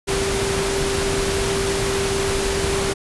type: tone in noise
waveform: sine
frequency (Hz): 392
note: G4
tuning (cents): 0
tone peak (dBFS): -22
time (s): 0.07-2.94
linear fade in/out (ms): 20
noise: pink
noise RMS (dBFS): -23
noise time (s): 0.07-2.94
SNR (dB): -2
effects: resampled to 24000 Hz